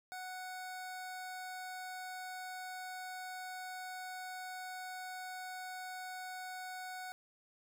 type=tone; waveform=25% pulse; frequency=740 Hz; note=F#5; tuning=in tune; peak=-39 dBFS; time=0.12-7.12 s; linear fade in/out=0 ms; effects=none